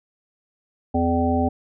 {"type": "harmonic tone with a mistuned harmonic", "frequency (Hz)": 84.5, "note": "E2", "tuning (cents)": 43, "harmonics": [1, 3, 5, 7, 9], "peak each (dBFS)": [-24, -21, -28, -27, -24], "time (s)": [0.94, 1.49], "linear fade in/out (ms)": 10, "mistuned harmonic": 9, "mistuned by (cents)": 19, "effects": []}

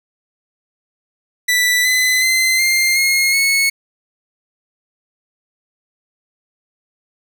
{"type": "tone with pitch steps", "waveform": "sawtooth", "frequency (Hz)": [1975.5, 2018, 2062, 2106, 2152, 2198], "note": ["B6", "B6", "C7", "C7", "C7", "C#7"], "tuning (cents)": [0, 37, -26, 11, 48, -15], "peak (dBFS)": -9, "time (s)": [1.48, 3.7], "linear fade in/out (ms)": 10, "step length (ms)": 370, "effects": []}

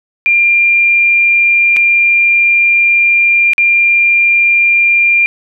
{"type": "tone with dropouts", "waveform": "sine", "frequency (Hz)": 2391, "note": "D7", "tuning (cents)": 30, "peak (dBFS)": -6, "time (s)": [0.26, 5.26], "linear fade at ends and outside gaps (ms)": 0, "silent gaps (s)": [[1.764, 1.768], [3.534, 3.581]], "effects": []}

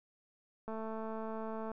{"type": "click train", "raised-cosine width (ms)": 1, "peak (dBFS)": -29, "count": 230, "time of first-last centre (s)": [0.68, 1.716], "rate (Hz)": 221, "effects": []}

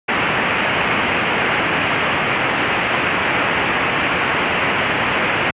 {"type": "low-pass noise", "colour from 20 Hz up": "white", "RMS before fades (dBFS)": -18, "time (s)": [0.08, 5.51], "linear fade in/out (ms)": 10, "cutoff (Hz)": 2800, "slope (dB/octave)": 48, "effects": ["high-pass 100 Hz 12 dB/octave", "resampled to 8000 Hz"]}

